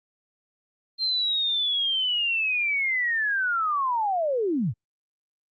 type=linear sweep; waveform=sine; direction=down; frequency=4186 to 87.8 Hz; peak=-22 dBFS; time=0.98-4.74 s; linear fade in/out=50 ms; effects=Opus 32 kbps